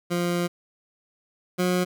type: tone pair in turn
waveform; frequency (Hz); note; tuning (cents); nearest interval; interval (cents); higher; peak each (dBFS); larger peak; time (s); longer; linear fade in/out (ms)
20% pulse; 174.61 / 180.45; F3 / F#3; 0 / -43; minor second; 57; second; -18 / -16; second; 0.1-0.48 / 1.58-1.85; first; 20
effects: none